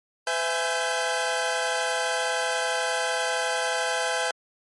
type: tone cluster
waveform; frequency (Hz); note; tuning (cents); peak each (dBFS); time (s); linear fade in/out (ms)
sawtooth; 507 / 664 / 832 / 1552; B4 / E5 / G#5 / G6; +45 / +12 / +3 / -18; -26; 0.27-4.31; 2
effects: MP3 48 kbps